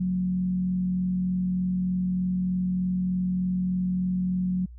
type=tone with frequency modulation; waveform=sine; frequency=183 Hz; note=F#3; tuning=19 cents flat; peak=-23 dBFS; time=0-4.66 s; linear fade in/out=10 ms; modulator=43.3 Hz; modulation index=0.23; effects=added 60 Hz sine -41 dBFS peak until 4.78 s